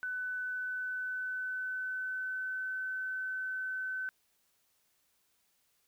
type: tone with pitch glide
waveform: sine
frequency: 1500 to 1520.9 Hz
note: F#6 to F#6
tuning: +23 to +47 cents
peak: -34 dBFS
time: 0.03-4.09 s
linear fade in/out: 0 ms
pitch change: +24 cents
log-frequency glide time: 0.28-2.76 s
effects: white hiss -74 dBFS RMS until 5.87 s